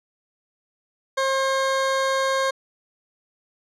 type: tone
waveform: 20% pulse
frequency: 535 Hz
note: C5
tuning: 38 cents sharp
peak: -15 dBFS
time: 1.17-2.51 s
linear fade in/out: 10 ms
effects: low-pass 7000 Hz 12 dB/octave